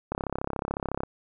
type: click train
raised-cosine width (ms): 1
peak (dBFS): -15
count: 32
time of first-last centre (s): 0.12-1.034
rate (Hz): 33.9
effects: none